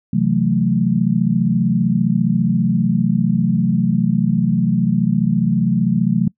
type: chord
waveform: sine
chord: F# half-diminished seventh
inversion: second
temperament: equal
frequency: 130.81 / 164.81 / 185 / 220 Hz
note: C3 / E3 / F#3 / A3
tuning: 0 / 0 / 0 / 0 cents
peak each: -21 / -20 / -17 / -18 dBFS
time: 0.13-6.28 s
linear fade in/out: 5 ms
effects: noise-tail reverb RT60 0.1 s tail -24 dB re dry